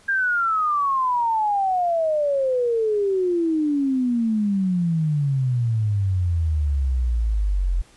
sine exponential sweep, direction down, 1615 to 42.36 Hz, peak -18 dBFS, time 0.08-7.82 s, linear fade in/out 10 ms, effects pink hiss -53 dBFS RMS until 7.96 s + resampled to 24000 Hz

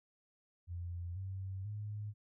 sine tone with pitch steps, 87.1 / 95.53 / 104.78 Hz, F2 / G2 / G#2, -4 / -44 / +16 cents, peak -39 dBFS, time 0.67-2.14 s, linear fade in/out 50 ms, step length 490 ms, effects none

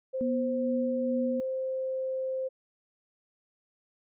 sine tone, 523.3 Hz, C5, in tune, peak -29 dBFS, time 0.13-2.49 s, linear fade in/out 20 ms
sine tone with tremolo, 244.4 Hz, B3, 18 cents flat, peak -27 dBFS, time 0.21-1.4 s, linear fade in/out 0 ms, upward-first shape sine, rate 2.3 Hz, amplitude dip 30%
effects none

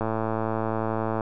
click train, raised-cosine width 1 ms, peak -13 dBFS, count 134, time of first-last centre 0.01-1.208 s, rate 111 Hz, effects none

